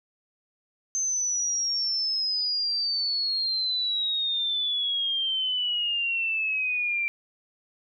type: exponential sweep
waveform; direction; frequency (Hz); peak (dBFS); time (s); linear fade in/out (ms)
sine; down; 6272 to 2349; -24; 0.95-7.08; 0
effects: none